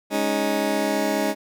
20% pulse chord, Ab suspended fourth, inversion none, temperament just, 207.7 / 276.9 / 311.5 Hz, Ab3 / Db4 / Eb4, 0 / -2 / +2 cents, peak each -21 dBFS, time 0.1-1.35 s, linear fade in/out 50 ms, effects none

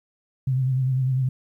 sine tone with vibrato, 130.3 Hz, C3, 7 cents flat, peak -19 dBFS, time 0.47-1.29 s, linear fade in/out 5 ms, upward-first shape triangle, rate 10 Hz, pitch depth 57 cents each way, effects 10-bit

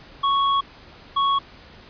square tone pair in turn, 1108.7 / 1108.7 Hz, C#6 / C#6, 0 / 0 cents, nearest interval unison, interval 0 cents, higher neither, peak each -18 dBFS, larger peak neither, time 0.23-0.61 / 1.16-1.39 s, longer first, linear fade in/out 10 ms, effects pink hiss -46 dBFS RMS until 1.89 s + resampled to 11025 Hz

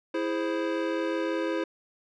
square chord, E augmented, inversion none, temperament equal, 329.6 / 415.3 / 523.3 Hz, E4 / G#4 / B#4, 0 / 0 / 0 cents, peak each -30 / -35 / -32 dBFS, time 0.14-1.64 s, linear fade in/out 5 ms, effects low-pass 3000 Hz 12 dB/octave

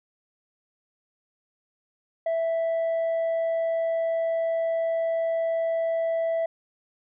sine tone, 659.3 Hz, E5, in tune, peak -20 dBFS, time 2.26-6.46 s, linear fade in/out 5 ms, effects tanh soft clip ceiling -22 dBFS

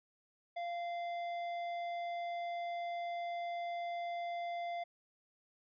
triangle tone with tanh clipping, 692 Hz, F5, 16 cents flat, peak -39 dBFS, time 0.56-4.84 s, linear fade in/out 10 ms, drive 15 dB, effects resampled to 11025 Hz

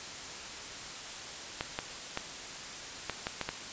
clicks, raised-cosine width 0.3 ms, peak -16 dBFS, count 7, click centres 1.609 / 1.789 / 2.174 / 3.097 / 3.269 / 3.413 / 3.49 s, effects white hiss -42 dBFS RMS until 3.72 s + resampled to 16000 Hz

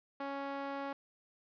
sawtooth tone with band-pass filter, 277.6 Hz, C#4, 3 cents sharp, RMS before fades -40 dBFS, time 0.2-0.93 s, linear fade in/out 5 ms, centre 900 Hz, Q 0.95, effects resampled to 11025 Hz + 11-bit

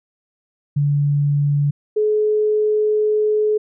sine tone pair in turn, 144.2 / 425.9 Hz, D3 / G#4, -31 / +44 cents, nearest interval octave + perfect fifth, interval 1875 cents, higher second, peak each -14 dBFS, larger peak neither, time 0.76-1.71 / 1.96-3.58 s, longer second, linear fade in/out 10 ms, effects none

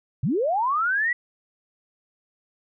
sine linear sweep, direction up, 103.83 to 1975.5 Hz, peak -20 dBFS, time 0.23-1.13 s, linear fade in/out 5 ms, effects none

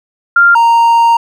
sine / triangle tone pair in turn, 1394 / 928.6 Hz, F6 / A#5, -4 / -7 cents, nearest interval perfect fifth, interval 703 cents, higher first, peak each -3 dBFS, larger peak neither, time 0.36-0.55 / 0.55-1.17 s, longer second, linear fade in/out 5 ms, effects none

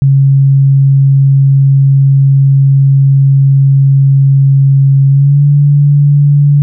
sine tone with pitch glide, 137.1 to 143.92 Hz, C#3 to D3, -19 to -35 cents, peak -3 dBFS, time 0.02-6.62 s, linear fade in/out 0 ms, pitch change +84 cents, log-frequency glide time 5.08-5.44 s, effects none

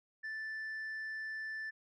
sine tone, 1760 Hz, A6, in tune, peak -36 dBFS, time 0.23-1.71 s, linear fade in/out 20 ms, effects tanh soft clip ceiling -38 dBFS

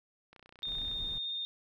click train, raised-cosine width 0.3 ms, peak -38 dBFS, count 19, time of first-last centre 0.33-0.914 s, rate 30.8 Hz
sine tone with vibrato, 3657 Hz, A#7, 34 cents flat, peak -34 dBFS, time 0.63-1.45 s, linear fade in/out 0 ms, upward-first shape sine, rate 16 Hz, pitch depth 11 cents each way
brown noise, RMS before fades -45 dBFS, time 0.67-1.18 s, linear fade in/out 2 ms
effects none

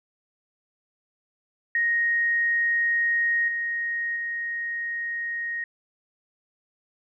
sine tone with level steps, 1870 Hz, A#6, 5 cents sharp, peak -20 / -25 / -27 dBFS, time 1.75-5.64 s, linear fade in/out 2 ms, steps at 3.48 / 4.16 s, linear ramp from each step 2 ms, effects none

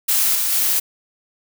blue noise with level steps, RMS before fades -17 / -20 / -18 dBFS, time 0.08-0.8 s, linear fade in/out 10 ms, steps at 0.35 / 0.52 s, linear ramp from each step 5 ms, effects none

